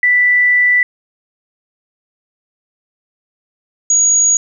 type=tone pair in turn; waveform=sine; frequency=1975.5 / 6724 Hz; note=B6 / G#8; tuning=0 / +20 cents; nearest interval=octave + major sixth; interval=2120 cents; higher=second; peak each=-8 dBFS; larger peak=neither; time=0.03-0.83 / 3.9-4.37 s; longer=first; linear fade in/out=2 ms; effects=8-bit